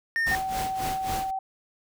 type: tone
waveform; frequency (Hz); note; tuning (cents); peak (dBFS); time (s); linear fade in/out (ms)
triangle; 1826; A#6; -36; -21; 0.16-0.35; 0
type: noise with tremolo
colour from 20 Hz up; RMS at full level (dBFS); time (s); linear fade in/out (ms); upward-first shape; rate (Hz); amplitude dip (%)
pink; -32; 0.26-1.31; 10; sine; 3.7; 85
type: tone with pitch glide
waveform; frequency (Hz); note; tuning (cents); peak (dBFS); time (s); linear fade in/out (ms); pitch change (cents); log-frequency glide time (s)
sine; 763 to 767.4; G5 to G5; -47 to -37; -27; 0.31-1.39; 5; +10; 1.03-1.17
effects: none